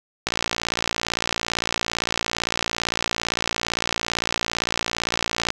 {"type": "click train", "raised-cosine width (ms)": 0.2, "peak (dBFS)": -4, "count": 303, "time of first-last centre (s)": [0.27, 5.504], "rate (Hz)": 57.7, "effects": []}